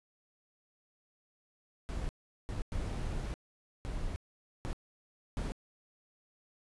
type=noise bursts at uneven times; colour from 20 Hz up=brown; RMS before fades=-36 dBFS; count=6; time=1.89-2.09 / 2.49-2.62 / 2.72-3.34 / 3.85-4.16 / 4.65-4.73 / 5.37-5.52 s; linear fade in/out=0 ms; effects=resampled to 24000 Hz